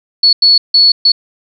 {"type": "tone bursts at uneven times", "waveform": "sine", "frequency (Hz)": 4406, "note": "C#8", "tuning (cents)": -11, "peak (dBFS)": -4, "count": 4, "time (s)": [[0.23, 0.33], [0.42, 0.58], [0.74, 0.92], [1.05, 1.12]], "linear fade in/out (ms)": 5, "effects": []}